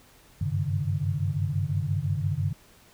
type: tone cluster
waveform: sine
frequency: 94.8 / 100.7 / 137.3 / 151.9 Hz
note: F#2 / G2 / C#3 / D#3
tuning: +43 / +47 / -16 / -41 cents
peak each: -30 dBFS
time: 0.41-2.53 s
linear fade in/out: 5 ms
effects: pink hiss -56 dBFS RMS until 2.93 s